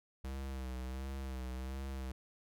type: tone with vibrato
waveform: square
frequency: 65.41 Hz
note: C2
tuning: in tune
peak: -40 dBFS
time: 0.24-2.12 s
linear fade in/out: 5 ms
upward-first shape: sine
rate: 1.4 Hz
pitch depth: 53 cents each way
effects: none